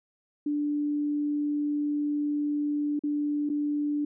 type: tone with dropouts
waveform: sine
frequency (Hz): 293.7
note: D4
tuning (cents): 0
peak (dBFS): -25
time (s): 0.46-4.05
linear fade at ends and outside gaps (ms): 5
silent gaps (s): 2.993-3.036 / 3.492-3.498
effects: none